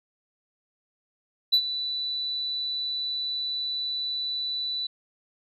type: tone with ADSR envelope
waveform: sine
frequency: 3972 Hz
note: B7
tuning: 9 cents sharp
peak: -13 dBFS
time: 1.52-4.87 s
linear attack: 18 ms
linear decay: 69 ms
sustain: -14 dB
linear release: 7 ms
effects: tanh soft clip ceiling -14 dBFS